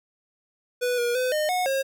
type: tone with pitch steps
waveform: square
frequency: 492.8 / 478.7 / 507 / 610 / 729 / 539 Hz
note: B4 / A#4 / B4 / D#5 / F#5 / C#5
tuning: -4 / +46 / +45 / -34 / -26 / -49 cents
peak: -23 dBFS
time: 0.81-1.83 s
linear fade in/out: 20 ms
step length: 170 ms
effects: none